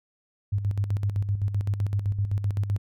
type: tone with tremolo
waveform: sine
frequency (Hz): 100.8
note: G2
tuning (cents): +49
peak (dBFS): -21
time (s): 0.52-2.78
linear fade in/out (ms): 10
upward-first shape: square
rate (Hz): 7.8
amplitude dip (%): 60
effects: none